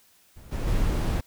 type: noise with level steps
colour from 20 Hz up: brown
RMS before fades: -45 / -28 / -24 dBFS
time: 0.36-1.21 s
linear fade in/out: 10 ms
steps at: 0.51 / 0.66 s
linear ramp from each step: 20 ms
effects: white hiss -60 dBFS RMS until 1.26 s

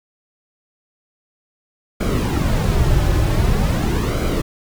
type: noise with flanger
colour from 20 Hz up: brown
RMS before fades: -17 dBFS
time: 2-4.42 s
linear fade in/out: 10 ms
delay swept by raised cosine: 1.1 to 4.4 ms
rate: 0.45 Hz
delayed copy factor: -0.6
effects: none

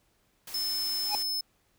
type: noise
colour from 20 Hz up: white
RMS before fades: -43 dBFS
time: 0.47-1.23 s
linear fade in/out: 5 ms
type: tone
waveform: 45% pulse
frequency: 5220 Hz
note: E8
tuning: 18 cents flat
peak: -29 dBFS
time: 0.54-1.41 s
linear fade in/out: 5 ms
type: tone with exponential growth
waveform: square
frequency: 830 Hz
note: G#5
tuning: 1 cent flat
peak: -25 dBFS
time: 1.05-1.15 s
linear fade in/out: 0 ms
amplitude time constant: 21 ms
effects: pink hiss -70 dBFS RMS until 1.78 s

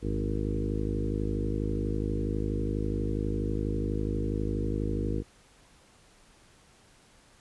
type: harmonic tone with a mistuned harmonic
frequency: 52.2 Hz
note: G#1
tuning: 10 cents sharp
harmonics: 1 / 2 / 3 / 4 / 5 / 6 / 7 / 8 / 9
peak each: -32 / -34 / -38 / -37 / -37 / -36 / -39 / -41 / -39 dBFS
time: 0.01-5.24 s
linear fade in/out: 50 ms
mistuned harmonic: 2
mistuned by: -42 cents
effects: pink hiss -59 dBFS RMS until 7.4 s + resampled to 24000 Hz

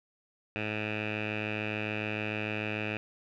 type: tone with low-pass filter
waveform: 10% pulse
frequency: 106.8 Hz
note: G#2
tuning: 49 cents sharp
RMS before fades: -34 dBFS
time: 0.56-2.97 s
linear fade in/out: 0 ms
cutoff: 2500 Hz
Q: 7.2
effects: none

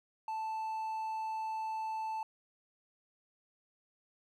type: tone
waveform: triangle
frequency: 880 Hz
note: A5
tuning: in tune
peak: -33 dBFS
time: 0.28-2.23 s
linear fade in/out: 2 ms
effects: none

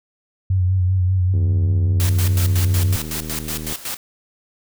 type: tone with vibrato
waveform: sine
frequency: 92.5 Hz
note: F#2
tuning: in tune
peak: -14 dBFS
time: 0.5-2.96 s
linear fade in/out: 5 ms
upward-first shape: sine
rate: 5.1 Hz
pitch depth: 43 cents each way
type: click train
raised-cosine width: 3 ms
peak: -19 dBFS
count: 186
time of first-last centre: 1.34-3.724 s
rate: 77.6 Hz
type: noise with tremolo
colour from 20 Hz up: white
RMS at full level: -26 dBFS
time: 2-3.97 s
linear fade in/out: 0 ms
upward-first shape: square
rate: 5.4 Hz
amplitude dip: 75%
effects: none

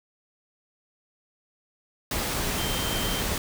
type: tone in noise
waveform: sine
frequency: 3136 Hz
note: G7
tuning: in tune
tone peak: -33 dBFS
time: 2.58-3.21 s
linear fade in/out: 2 ms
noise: pink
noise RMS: -28 dBFS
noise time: 2.11-3.38 s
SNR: -8 dB
effects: none

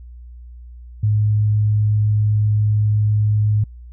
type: tone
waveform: sine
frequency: 105.8 Hz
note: G#2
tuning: 33 cents sharp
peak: -13 dBFS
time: 1.03-3.64 s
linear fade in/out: 5 ms
effects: added 60 Hz sine -35 dBFS peak until 3.92 s

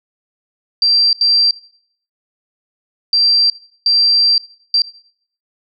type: tone bursts at uneven times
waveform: sine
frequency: 4711 Hz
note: D8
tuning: 5 cents sharp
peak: -9 dBFS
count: 5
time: 0.82-1.13 / 1.21-1.51 / 3.13-3.5 / 3.86-4.38 / 4.74-4.82 s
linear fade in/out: 2 ms
effects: noise-tail reverb RT60 0.6 s tail -20 dB re dry

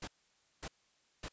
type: noise bursts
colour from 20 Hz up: pink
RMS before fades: -43 dBFS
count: 3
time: 0.02-1.285 s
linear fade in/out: 5 ms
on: 55 ms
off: 550 ms
effects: white hiss -72 dBFS RMS until 1.32 s + resampled to 16000 Hz

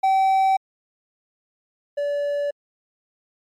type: tone pair in turn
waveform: triangle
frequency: 769 / 576.1 Hz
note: G5 / D5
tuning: -33 / -33 cents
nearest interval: perfect fourth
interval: 500 cents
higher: first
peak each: -13 / -19 dBFS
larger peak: first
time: 0.03-0.57 / 1.97-2.51 s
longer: neither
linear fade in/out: 10 ms
effects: MP3 64 kbps

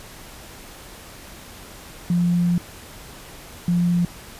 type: tone pair in turn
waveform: sine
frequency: 174.61 / 174.61 Hz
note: F3 / F3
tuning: 0 / 0 cents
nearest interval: unison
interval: 0 cents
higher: neither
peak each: -16 dBFS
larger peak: neither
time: 2.1-2.58 / 3.68-4.05 s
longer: first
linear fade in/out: 2 ms
effects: pink hiss -41 dBFS RMS until 4.39 s + resampled to 32000 Hz

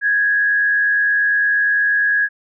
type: tone with frequency modulation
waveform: sine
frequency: 1661.2 Hz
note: G#6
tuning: in tune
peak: -13 dBFS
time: 0.01-2.29 s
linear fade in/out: 50 ms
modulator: 88.6 Hz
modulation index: 0.52
effects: none

